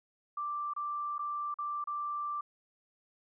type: tone with dropouts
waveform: sine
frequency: 1176 Hz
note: D6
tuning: 2 cents sharp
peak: -33 dBFS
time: 0.37-2.41 s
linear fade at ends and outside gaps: 5 ms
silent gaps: 0.736-0.763 / 1.182-1.191 / 1.542-1.586 / 1.841-1.872 s
effects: none